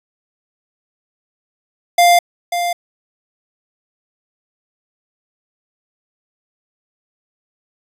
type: tone with echo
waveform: square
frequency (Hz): 698.5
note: F5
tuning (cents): 0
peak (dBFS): -8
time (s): 1.98-2.19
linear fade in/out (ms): 5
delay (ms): 540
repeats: 1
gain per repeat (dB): -9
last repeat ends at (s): 2.73
effects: resampled to 32000 Hz